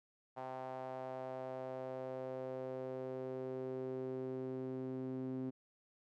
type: tone with band-pass filter sweep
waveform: sawtooth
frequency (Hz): 130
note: C3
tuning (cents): -11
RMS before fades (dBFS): -43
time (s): 0.36-5.51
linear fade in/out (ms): 20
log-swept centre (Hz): 780 to 290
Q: 3.2
effects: none